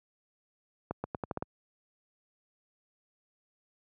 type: accelerating click train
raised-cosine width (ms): 1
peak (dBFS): -19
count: 7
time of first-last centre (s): 0.91-1.425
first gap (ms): 130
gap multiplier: 0.83
effects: high-pass 80 Hz 12 dB/octave